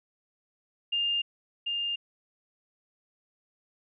sine tone with echo, 2810 Hz, F7, 10 cents sharp, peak -25 dBFS, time 0.92-1.22 s, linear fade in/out 10 ms, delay 740 ms, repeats 1, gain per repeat -3 dB, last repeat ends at 1.96 s, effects none

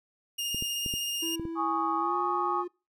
sawtooth tone with vibrato, 2827 Hz, F7, 20 cents sharp, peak -27 dBFS, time 0.38-1.36 s, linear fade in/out 10 ms, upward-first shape sine, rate 16 Hz, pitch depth 13 cents each way
clicks, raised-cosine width 3 ms, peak -24 dBFS, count 6, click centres 0.546 / 0.624 / 0.862 / 0.939 / 1.397 / 1.453 s
triangle tone with pitch glide, 330.5 to 354.2 Hz, E4 to F4, +5 to +24 cents, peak -31 dBFS, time 1.22-2.68 s, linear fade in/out 10 ms, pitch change +119 cents, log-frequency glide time 1.98-2.15 s
sine chord, Ab suspended fourth, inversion none, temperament equal, 830.6 / 1108.7 / 1244.5 Hz, Ab5 / Db6 / Eb6, 0 / 0 / 0 cents, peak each -31 / -30 / -32 dBFS, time 1.55-2.65 s, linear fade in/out 50 ms
effects noise-tail reverb RT60 0.3 s tail -25 dB re dry

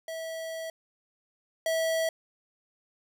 square tone pair in turn, 650 / 650 Hz, E5 / E5, -24 / -24 cents, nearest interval unison, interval 0 cents, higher neither, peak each -35 / -26 dBFS, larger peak second, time 0.08-0.7 / 1.66-2.09 s, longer first, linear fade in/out 2 ms, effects none

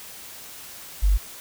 sine tone, 49 Hz, G1, in tune, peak -15 dBFS, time 1.02-1.18 s, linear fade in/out 20 ms, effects white hiss -41 dBFS RMS until 1.4 s

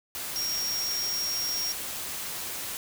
sine tone in noise, 5588 Hz, F8, in tune, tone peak -28 dBFS, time 0.36-1.72 s, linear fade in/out 0 ms, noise white, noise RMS -35 dBFS, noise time 0.15-2.77 s, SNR +4 dB, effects none

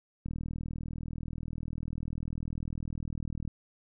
click train, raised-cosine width 5 ms, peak -25 dBFS, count 130, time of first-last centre 0.26-3.477 s, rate 40.1 Hz, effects none

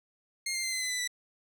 15% pulse tone with pitch steps, 2129 / 2102 / 2076 / 2049 / 2023 / 1997.9 / 1972.7 Hz, C7 / C7 / C7 / C7 / B6 / B6 / B6, +30 / +7 / -14 / -37 / +41 / +19 / -2 cents, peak -24 dBFS, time 0.46-1.076 s, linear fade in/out 5 ms, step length 88 ms, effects none

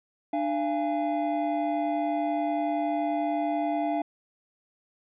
triangle tone cluster, 298.4 / 684 / 824 Hz, D4 / F5 / G#5, +28 / -36 / -14 cents, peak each -27 / -26 / -31 dBFS, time 0.33-4.02 s, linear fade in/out 5 ms, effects resampled to 8000 Hz

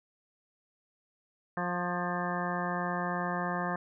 harmonic tone with a mistuned harmonic, 177.1 Hz, F3, 24 cents sharp, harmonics 1 / 2 / 3 / 4 / 5 / 6 / 7 / 9 / 10, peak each -35 / -41 / -40 / -37 / -41 / -38 / -40 / -40 / -41 dBFS, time 1.57-3.76 s, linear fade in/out 2 ms, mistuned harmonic 7, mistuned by -25 cents, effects none

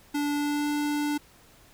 square tone with pitch glide, 290.8 to 294 Hz, D4 to D4, -17 to +2 cents, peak -26 dBFS, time 0.14-1.18 s, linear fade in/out 10 ms, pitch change +19 cents, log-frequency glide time 0.33-0.68 s, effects pink hiss -56 dBFS RMS until 1.73 s

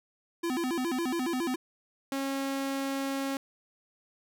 square tone with vibrato, 293.7 Hz, D4, in tune, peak -29 dBFS, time 0.43-1.56 s, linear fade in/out 10 ms, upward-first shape square, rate 7.2 Hz, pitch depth 250 cents each way
sawtooth tone, 272.8 Hz, C#4, 28 cents flat, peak -26 dBFS, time 2.12-3.37 s, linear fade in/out 2 ms
effects none

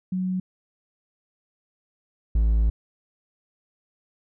sine / triangle tone pair in turn, 185 / 55 Hz, F#3 / A1, 0 / 0 cents, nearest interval octave + major sixth, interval 2100 cents, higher first, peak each -23 / -15 dBFS, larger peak second, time 0.12-0.4 / 2.35-2.7 s, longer second, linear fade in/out 5 ms, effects none

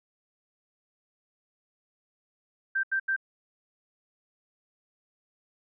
sine tone bursts, 1568 Hz, G6, in tune, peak -24 dBFS, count 3, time 2.75-3.164 s, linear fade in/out 10 ms, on 84 ms, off 81 ms, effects none

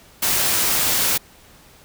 white noise, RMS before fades -19 dBFS, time 0.22-1.18 s, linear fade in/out 10 ms, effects pink hiss -49 dBFS RMS until 1.84 s

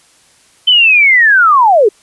sine linear sweep, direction down, 3086 to 377.6 Hz, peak -4 dBFS, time 0.67-1.89 s, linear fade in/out 10 ms, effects white hiss -48 dBFS RMS until 2.02 s + resampled to 24000 Hz

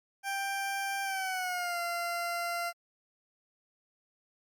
20% pulse tone with pitch glide, 788 to 690 Hz, G5 to F5, +9 to -21 cents, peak -27 dBFS, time 0.23-2.73 s, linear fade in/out 50 ms, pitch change -230 cents, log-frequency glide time 1.03-1.79 s, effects Opus 48 kbps

